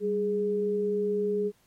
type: tone pair together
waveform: sine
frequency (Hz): 196 / 415.3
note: G3 / G#4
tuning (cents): 0 / 0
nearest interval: octave + minor second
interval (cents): 1300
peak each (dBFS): -32 / -25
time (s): 0-1.52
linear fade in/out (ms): 50
effects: pink hiss -65 dBFS RMS until 1.66 s + MP3 64 kbps